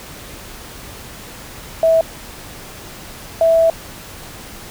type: tone pair in turn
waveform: sine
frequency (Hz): 652 / 657.3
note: E5 / E5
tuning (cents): -19 / -5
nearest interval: unison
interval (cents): 14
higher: second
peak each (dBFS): -9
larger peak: neither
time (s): 1.83-2.01 / 3.41-3.7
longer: second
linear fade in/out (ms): 2
effects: pink hiss -35 dBFS RMS until 4.7 s